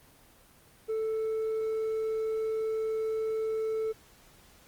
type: tone with hard clipping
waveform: sine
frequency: 440.6 Hz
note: A4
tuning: 2 cents sharp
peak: -29 dBFS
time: 0.88-3.93 s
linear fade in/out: 20 ms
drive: 2 dB
effects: pink hiss -58 dBFS RMS until 4.67 s + Opus 24 kbps